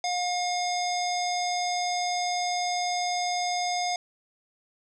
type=tone with low-pass filter; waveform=square; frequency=716 Hz; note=F5; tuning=43 cents sharp; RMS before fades=-28 dBFS; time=0.04-3.96 s; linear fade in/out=2 ms; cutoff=5800 Hz; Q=5.4; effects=none